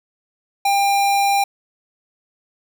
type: tone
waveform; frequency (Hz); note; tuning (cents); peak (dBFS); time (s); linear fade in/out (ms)
square; 798; G5; +31; -15; 0.65-1.44; 5
effects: none